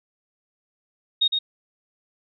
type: tone with echo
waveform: sine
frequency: 3729 Hz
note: A#7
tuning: in tune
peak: -16 dBFS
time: 1.21-1.28 s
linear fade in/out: 10 ms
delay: 110 ms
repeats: 1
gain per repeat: -4 dB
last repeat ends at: 1.39 s
effects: none